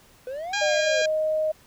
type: exponential two-way sweep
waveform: triangle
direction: up then down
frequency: 493.9 to 843 to 493.9 Hz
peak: -28 dBFS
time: 0.27-1.02 s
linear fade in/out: 2 ms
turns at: 0.58 s
type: harmonic tone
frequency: 810 Hz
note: G#5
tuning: 43 cents flat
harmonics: 2 / 3 / 4 / 5 / 6 / 7 / 8 / 9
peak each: -27 / -31 / -33 / -35 / -37 / -38 / -39 / -40 dBFS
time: 0.53-1.06 s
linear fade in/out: 5 ms
type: tone with pitch glide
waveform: sine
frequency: 604 to 622.8 Hz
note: D5 to D#5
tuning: +48 to +2 cents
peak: -21 dBFS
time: 0.61-1.52 s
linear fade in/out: 10 ms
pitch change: +54 cents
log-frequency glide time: 0.73-0.88 s
effects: pink hiss -55 dBFS RMS until 1.66 s